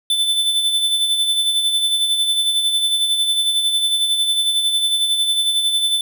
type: tone with tremolo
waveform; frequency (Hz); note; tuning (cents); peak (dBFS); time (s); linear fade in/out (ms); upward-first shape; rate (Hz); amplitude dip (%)
square; 3520; A7; 0; -14; 0.1-6.01; 2; sine; 11; 45
effects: none